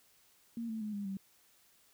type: tone with pitch steps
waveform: sine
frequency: 231.8 / 221.7 / 212.1 / 202.8 / 194.02 Hz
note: A#3 / A3 / G#3 / G#3 / G3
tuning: -10 / +13 / +37 / -41 / -18 cents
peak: -36 dBFS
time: 0.57-1.17 s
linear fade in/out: 2 ms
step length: 120 ms
effects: white hiss -67 dBFS RMS until 1.93 s